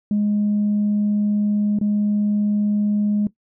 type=tone with dropouts; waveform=sine; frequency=207.7 Hz; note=G#3; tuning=in tune; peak=-15 dBFS; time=0.11-3.27 s; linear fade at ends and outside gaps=2 ms; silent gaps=1.788-1.812 s; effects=noise-tail reverb RT60 0.1 s tail -18 dB re dry + tanh soft clip ceiling -13 dBFS